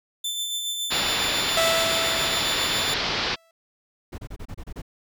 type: tone with tremolo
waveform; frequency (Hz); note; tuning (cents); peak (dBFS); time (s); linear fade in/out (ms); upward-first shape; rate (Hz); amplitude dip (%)
sawtooth; 3538; A7; +9; -22; 0.24-2.94; 5; sine; 7.2; 35
type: low-pass noise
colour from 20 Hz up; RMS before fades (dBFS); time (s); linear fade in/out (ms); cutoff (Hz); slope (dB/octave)
white; -26; 0.9-3.36; 20; 5000; 48
type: tone with exponential decay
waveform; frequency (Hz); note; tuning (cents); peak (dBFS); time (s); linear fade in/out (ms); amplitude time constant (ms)
sawtooth; 659.3; E5; 0; -15; 1.57-3.51; 2; 420
type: noise bursts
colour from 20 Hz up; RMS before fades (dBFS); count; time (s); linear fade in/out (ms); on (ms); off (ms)
brown; -34; 8; 4.12-4.819; 10; 62; 29
effects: none